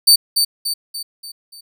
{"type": "tone with echo", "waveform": "sawtooth", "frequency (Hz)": 4573, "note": "D8", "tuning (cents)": -47, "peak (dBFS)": -4, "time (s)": [0.07, 0.16], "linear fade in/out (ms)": 10, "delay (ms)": 290, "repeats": 5, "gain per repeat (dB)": -6, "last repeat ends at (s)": 1.61, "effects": []}